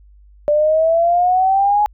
sine exponential sweep, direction up, 587.3 to 843 Hz, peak -11 dBFS, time 0.48-1.86 s, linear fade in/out 0 ms, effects added 50 Hz sine -43 dBFS peak until 1.93 s

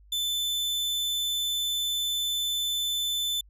40% pulse tone, 3520 Hz, A7, in tune, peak -25 dBFS, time 0.12-3.41 s, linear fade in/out 5 ms, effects added 50 Hz sine -52 dBFS peak until 3.49 s

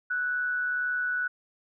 sine tone with amplitude modulation, 1480 Hz, F#6, in tune, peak -24 dBFS, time 0.1-1.28 s, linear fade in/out 10 ms, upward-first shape sine, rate 142 Hz, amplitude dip 40%, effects none

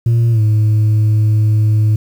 sine tone with pitch glide, 116.54 to 107.49 Hz, A#2 to A2, 0 to -40 cents, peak -6 dBFS, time 0.06-1.96 s, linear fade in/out 5 ms, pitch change -140 cents, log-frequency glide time 0.31-0.41 s, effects tanh soft clip ceiling -8 dBFS + 7-bit

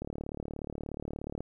click train, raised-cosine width 2 ms, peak -24 dBFS, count 52, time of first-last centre 0.02-1.406 s, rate 36.8 Hz, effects 11-bit

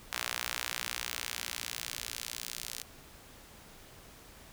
sawtooth tone with high-pass filter sweep, 59.9 Hz, A#1, 48 cents sharp, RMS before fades -39 dBFS, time 0.12-2.83 s, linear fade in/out 10 ms, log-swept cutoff 1500 to 4500 Hz, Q 0.71, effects pink hiss -54 dBFS RMS until 4.52 s

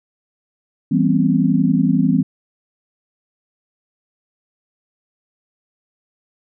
sine chord, C major seventh, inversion first, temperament equal with one note detuned, 164.81 / 196 / 246.9 / 267.1 Hz, E3 / G3 / B3 / C4, 0 / 0 / 0 / +36 cents, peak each -18 dBFS, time 0.91-2.23 s, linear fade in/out 10 ms, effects none

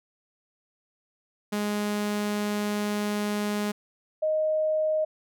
sawtooth / sine tone pair in turn, 207.7 / 622.4 Hz, G#3 / D#5, 0 / 0 cents, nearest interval octave + perfect fifth, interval 1900 cents, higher second, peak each -22 dBFS, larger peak neither, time 1.52-3.72 / 4.22-5.05 s, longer first, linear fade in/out 10 ms, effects none

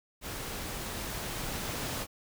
pink noise with level ramp, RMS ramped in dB -39 to -35 dBFS, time 0.21-2.07 s, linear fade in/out 50 ms, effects none

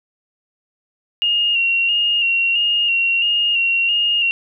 sine tone with vibrato, 2794 Hz, F7, in tune, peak -14 dBFS, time 1.22-4.31 s, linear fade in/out 0 ms, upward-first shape square, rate 1.5 Hz, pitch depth 31 cents each way, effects none

